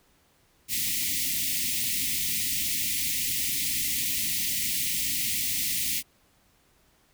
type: band-stop noise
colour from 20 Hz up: white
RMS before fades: -28 dBFS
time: 0.68-6.03 s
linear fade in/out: 50 ms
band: 310 to 1900 Hz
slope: 96 dB/octave
effects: pink hiss -64 dBFS RMS until 7.13 s